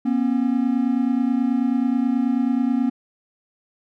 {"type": "tone pair together", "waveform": "triangle", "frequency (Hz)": [240.7, 270], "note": ["B3", "C#4"], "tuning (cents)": [-44, -45], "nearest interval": "major second", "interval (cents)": 199, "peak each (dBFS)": [-18, -19], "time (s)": [0.05, 2.9], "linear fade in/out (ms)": 10, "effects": []}